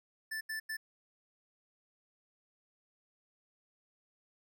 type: tone bursts at uneven times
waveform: square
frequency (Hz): 1760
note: A6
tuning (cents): 0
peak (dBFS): -37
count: 3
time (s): 0.31-0.41 / 0.49-0.6 / 0.69-0.77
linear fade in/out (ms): 10
effects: none